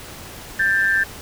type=tone pair together; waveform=sine; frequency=1578 / 1771.2 Hz; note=G6 / A6; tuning=+11 / +11 cents; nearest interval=major second; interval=200 cents; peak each=-18 dBFS; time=0.59-1.04 s; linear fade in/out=10 ms; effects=pink hiss -37 dBFS RMS until 1.21 s